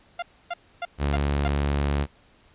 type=tone bursts; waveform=sawtooth; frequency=696 Hz; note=F5; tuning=6 cents flat; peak=-23 dBFS; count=5; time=0.19-1.48 s; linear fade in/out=5 ms; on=34 ms; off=280 ms
type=tone; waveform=sawtooth; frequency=71.3 Hz; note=C#2; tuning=49 cents sharp; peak=-18 dBFS; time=0.98-2.07 s; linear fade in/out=50 ms
effects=pink hiss -58 dBFS RMS until 2.54 s + resampled to 8000 Hz